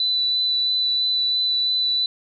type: tone with vibrato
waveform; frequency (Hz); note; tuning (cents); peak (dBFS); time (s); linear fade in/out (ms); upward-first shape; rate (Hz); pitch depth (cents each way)
sine; 3983; B7; +14; -18; 0-2.06; 2; sine; 3; 9
effects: none